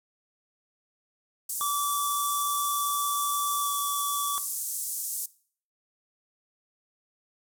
white band-pass noise, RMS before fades -33 dBFS, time 1.49-5.26 s, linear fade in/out 5 ms, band 6900 to 13000 Hz, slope 24 dB/octave
square tone with pitch glide, 1157 to 1147.7 Hz, D6 to D6, -26 to -40 cents, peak -28 dBFS, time 1.61-4.38 s, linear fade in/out 0 ms, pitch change -14 cents, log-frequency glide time 3.61-3.69 s
effects noise-tail reverb RT60 0.5 s tail -20 dB re dry

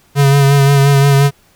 square tone with vibrato, 139.7 Hz, C#3, 14 cents sharp, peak -7 dBFS, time 0.15-1.31 s, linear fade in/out 50 ms, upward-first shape sine, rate 5.7 Hz, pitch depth 29 cents each way, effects pink hiss -51 dBFS RMS until 1.55 s

